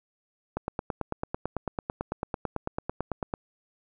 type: click train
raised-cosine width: 1 ms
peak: -15 dBFS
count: 26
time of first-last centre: 0.57-3.339 s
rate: 9.03 Hz
effects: none